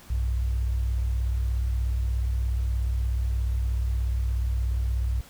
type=tone pair together; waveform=sine; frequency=61.74 / 98.52 Hz; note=B1 / G2; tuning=0 / +9 cents; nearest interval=minor sixth; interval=809 cents; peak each=-23 / -33 dBFS; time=0.1-5.21 s; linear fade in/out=5 ms; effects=pink hiss -50 dBFS RMS until 5.29 s